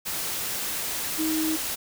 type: tone in noise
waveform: sine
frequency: 315.5 Hz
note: D#4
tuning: 24 cents sharp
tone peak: -24 dBFS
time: 1.18-1.57 s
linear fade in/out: 20 ms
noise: white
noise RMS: -30 dBFS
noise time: 0.05-1.76 s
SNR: +3 dB
effects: none